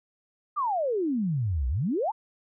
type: exponential two-way sweep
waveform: sine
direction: down then up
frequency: 1244.5 to 59.1 to 966 Hz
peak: -24 dBFS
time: 0.56-2.12 s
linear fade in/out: 20 ms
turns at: 1.68 s
effects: none